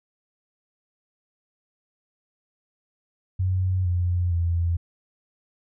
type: tone with pitch steps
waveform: sine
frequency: 92.8 / 88.6 / 85.2 Hz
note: F#2 / F2 / F2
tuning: +6 / +25 / -42 cents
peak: -20 dBFS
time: 3.39-4.77 s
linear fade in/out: 10 ms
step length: 460 ms
effects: none